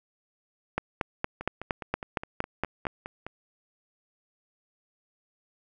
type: two click trains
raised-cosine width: 0.5 ms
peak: -11 / -21 dBFS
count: 10 / 10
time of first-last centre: 0.78-2.868 / 1.41-3.266 s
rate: 4.31 / 4.85 Hz
effects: none